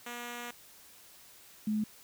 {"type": "tone pair in turn", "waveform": ["5% pulse", "sine"], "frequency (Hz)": [240.4, 213.7], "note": ["B3", "G#3"], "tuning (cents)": [-46, 50], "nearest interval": "major second", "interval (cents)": 204, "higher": "first", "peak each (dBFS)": -28, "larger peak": "neither", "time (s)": [[0.06, 0.51], [1.67, 1.84]], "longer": "first", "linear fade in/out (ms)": 5, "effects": ["white hiss -56 dBFS RMS until 2.03 s"]}